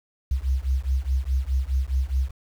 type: beating tone pair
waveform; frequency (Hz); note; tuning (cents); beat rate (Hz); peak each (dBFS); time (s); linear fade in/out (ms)
sine; 63.4 / 68.2; B1 / C#2; +46 / -28; 4.8; -24; 0.31-2.31; 5
effects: 8-bit